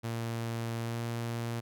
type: tone with pitch glide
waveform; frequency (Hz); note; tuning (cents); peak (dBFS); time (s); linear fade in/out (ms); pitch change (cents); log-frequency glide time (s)
sawtooth; 115.5 to 116.98; A#2 to A#2; -16 to +7; -29; 0.03-1.61; 20; +23; 0.82-0.97
effects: none